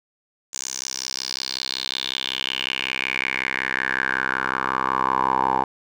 10% pulse tone with band-pass filter sweep, 65.41 Hz, C2, in tune, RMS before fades -25 dBFS, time 0.53-5.64 s, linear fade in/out 5 ms, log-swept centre 6800 to 850 Hz, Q 4.9, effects none

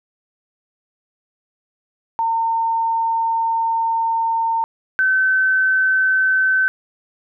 sine tone pair in turn, 910 / 1530.4 Hz, A#5 / G6, -42 / -42 cents, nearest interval major sixth, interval 900 cents, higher second, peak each -16 / -13 dBFS, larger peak second, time 2.19-4.64 / 4.99-6.68 s, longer first, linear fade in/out 0 ms, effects none

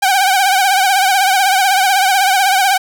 sawtooth tone with vibrato, 771 Hz, G5, 29 cents flat, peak -6 dBFS, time 0.02-2.78 s, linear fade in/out 10 ms, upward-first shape triangle, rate 16 Hz, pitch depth 99 cents each way, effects none

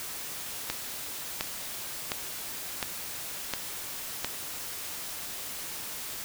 click train, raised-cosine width 0.2 ms, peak -11 dBFS, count 6, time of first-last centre 0.7-4.246 s, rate 1.41 Hz, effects white hiss -38 dBFS RMS until 6.24 s

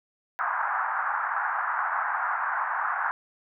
white band-pass noise, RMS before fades -28 dBFS, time 0.39-3.11 s, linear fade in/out 0 ms, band 780 to 1600 Hz, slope 48 dB/octave, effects none

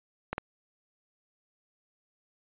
clicks, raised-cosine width 0.5 ms, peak -16 dBFS, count 2, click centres 0.33 / 0.381 s, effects resampled to 8000 Hz

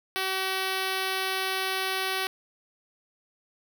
5% pulse tone with notch filter, 380 Hz, F#4, 46 cents sharp, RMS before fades -29 dBFS, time 0.16-2.27 s, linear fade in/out 0 ms, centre 6900 Hz, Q 1.9, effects none

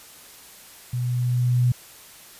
sine tone with level ramp, 123.47 Hz, B2, in tune, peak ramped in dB -23 to -15 dBFS, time 0.93-1.72 s, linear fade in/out 5 ms, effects white hiss -46 dBFS RMS until 2.39 s + resampled to 32000 Hz

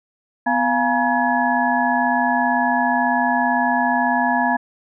sine tone cluster, 249.2 / 696 / 837 / 955 / 1691 Hz, B3 / F5 / G#5 / A#5 / G#6, +16 / -6 / +13 / +42 / +31 cents, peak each -22 dBFS, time 0.46-4.57 s, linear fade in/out 10 ms, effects none

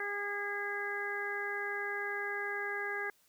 harmonic tone with a mistuned harmonic, 405.8 Hz, G#4, 40 cents flat, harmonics 1 / 2 / 3 / 4 / 5, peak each -41 / -44 / -45 / -37 / -41 dBFS, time 0-3.1 s, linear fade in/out 2 ms, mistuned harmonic 4, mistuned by +18 cents, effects white hiss -69 dBFS RMS until 3.28 s

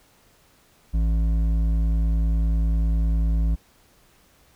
sine tone with hard clipping, 55 Hz, A1, in tune, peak -20 dBFS, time 0.93-3.56 s, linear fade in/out 20 ms, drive 8 dB, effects pink hiss -58 dBFS RMS until 4.55 s

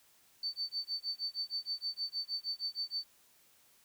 sine tone with tremolo, 4542 Hz, C#8, 41 cents sharp, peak -32 dBFS, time 0.43-3.04 s, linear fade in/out 2 ms, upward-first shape sine, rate 6.4 Hz, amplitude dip 100%, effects white hiss -66 dBFS RMS until 3.84 s

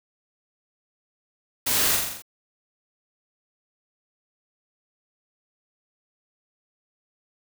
white noise with echo, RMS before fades -24 dBFS, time 1.66-1.97 s, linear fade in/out 10 ms, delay 42 ms, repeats 6, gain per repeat -3 dB, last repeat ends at 2.222 s, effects none

